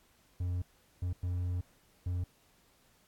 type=tone bursts at uneven times; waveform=triangle; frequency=89.2 Hz; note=F2; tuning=37 cents sharp; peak=-29 dBFS; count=4; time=0.4-0.62 / 1.02-1.13 / 1.23-1.61 / 2.06-2.24 s; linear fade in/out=5 ms; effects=pink hiss -67 dBFS RMS until 3.07 s + AAC 64 kbps